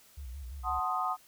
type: tone with vibrato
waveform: sine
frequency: 65.7 Hz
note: C2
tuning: 8 cents sharp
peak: -39 dBFS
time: 0.17-0.8 s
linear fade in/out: 10 ms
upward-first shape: square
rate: 5.8 Hz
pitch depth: 130 cents each way
type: chord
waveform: sine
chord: F# diminished seventh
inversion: none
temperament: equal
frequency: 740 / 880 / 1046.5 / 1244.5 Hz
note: F#5 / A5 / C6 / Eb6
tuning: 0 / 0 / 0 / 0 cents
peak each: -34 / -38 / -36 / -32 dBFS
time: 0.63-1.17 s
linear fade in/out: 50 ms
effects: white hiss -60 dBFS RMS until 1.27 s